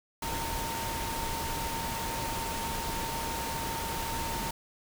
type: tone in noise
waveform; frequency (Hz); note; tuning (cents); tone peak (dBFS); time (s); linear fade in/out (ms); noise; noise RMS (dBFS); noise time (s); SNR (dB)
sine; 914; A#5; -34; -36; 0.22-4.51; 5; pink; -35; 0.22-4.51; -4
effects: none